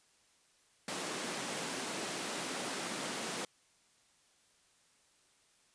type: high-pass noise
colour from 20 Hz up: pink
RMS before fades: -39 dBFS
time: 0.88-3.45 s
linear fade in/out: 2 ms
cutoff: 190 Hz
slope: 24 dB/octave
effects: white hiss -69 dBFS RMS until 5.74 s + resampled to 22050 Hz